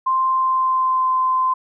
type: tone with pitch glide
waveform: sine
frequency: 1046.5 to 1033.9 Hz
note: C6 to C6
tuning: 0 to -21 cents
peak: -15 dBFS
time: 0.06-1.54 s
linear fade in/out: 10 ms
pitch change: -21 cents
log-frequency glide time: 0.31-1.11 s
effects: none